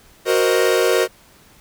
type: chord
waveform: 45% pulse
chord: C half-diminished seventh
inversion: second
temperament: equal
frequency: 370 / 466.2 / 523.3 / 622.3 Hz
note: Gb4 / Bb4 / C5 / Eb5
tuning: 0 / 0 / 0 / 0 cents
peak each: -19 / -18 / -21 / -23 dBFS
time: 0.25-1.08 s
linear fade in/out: 50 ms
effects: pink hiss -50 dBFS RMS until 1.6 s